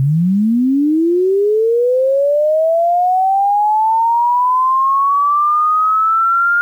sine linear sweep, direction up, 129.5 to 1416 Hz, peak -10 dBFS, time 0-6.61 s, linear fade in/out 0 ms, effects 8-bit

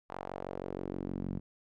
sawtooth tone with band-pass filter sweep, 46.37 Hz, F#1, 5 cents sharp, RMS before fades -39 dBFS, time 0.09-1.4 s, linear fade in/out 20 ms, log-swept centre 900 to 190 Hz, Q 1.7, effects none

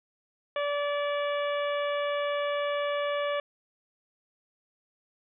harmonic tone with a mistuned harmonic, 578 Hz, D5, 28 cents flat, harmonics 1 / 2 / 3 / 4 / 5 / 6, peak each -28 / -34 / -38 / -40 / -42 / -44 dBFS, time 0.56-3.4 s, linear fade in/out 2 ms, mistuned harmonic 6, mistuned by -15 cents, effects none

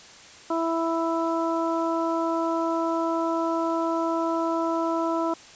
harmonic tone, 330 Hz, E4, 2 cents sharp, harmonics 1 / 2 / 3 / 4, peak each -26 / -28 / -29 / -32 dBFS, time 0.5-5.34 s, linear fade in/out 5 ms, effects white hiss -47 dBFS RMS until 5.55 s + resampled to 16000 Hz

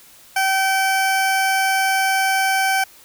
20% pulse tone, 770 Hz, G5, 31 cents flat, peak -11 dBFS, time 0.36-2.84 s, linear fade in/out 5 ms, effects white hiss -47 dBFS RMS until 3.04 s

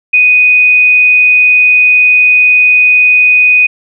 sine tone, 2489 Hz, D#7, in tune, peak -3 dBFS, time 0.13-3.67 s, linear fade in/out 10 ms, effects none

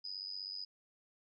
sine tone with amplitude modulation, 4982 Hz, D#8, 1 cent sharp, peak -37 dBFS, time 0.04-0.65 s, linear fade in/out 10 ms, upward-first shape sine, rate 96 Hz, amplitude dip 85%, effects none

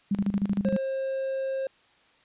sine tone with tremolo, 200 Hz, G3, 35 cents sharp, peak -21 dBFS, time 0.11-0.77 s, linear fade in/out 5 ms, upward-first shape square, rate 13 Hz, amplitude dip 80%
triangle tone, 534 Hz, C5, 35 cents sharp, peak -25 dBFS, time 0.65-1.67 s, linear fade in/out 2 ms
effects white hiss -61 dBFS RMS until 2.24 s + resampled to 8000 Hz

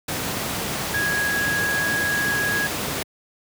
sine tone in noise, 1655 Hz, G#6, 6 cents flat, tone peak -21 dBFS, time 0.94-2.67 s, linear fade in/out 5 ms, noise pink, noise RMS -26 dBFS, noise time 0.08-3.03 s, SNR +2 dB, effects high-pass 100 Hz 12 dB/octave

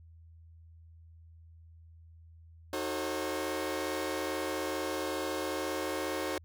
sawtooth chord, D# diminished seventh, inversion none, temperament just, 311.1 / 373.4 / 448 / 537.6 Hz, D#4 / F#4 / A4 / C5, 0 / +16 / +31 / +47 cents, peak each -34 / -34 / -37 / -33 dBFS, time 2.73-6.38 s, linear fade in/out 2 ms, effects added 82 Hz sine -52 dBFS peak until 6.44 s

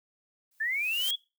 blue noise with exponential growth, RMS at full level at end -31 dBFS, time 0.51-1.11 s, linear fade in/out 5 ms, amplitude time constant 130 ms
sine linear sweep, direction up, 1713 to 3412 Hz, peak -27 dBFS, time 0.6-1.16 s, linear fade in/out 10 ms
effects noise-tail reverb RT60 0.3 s tail -25 dB re dry

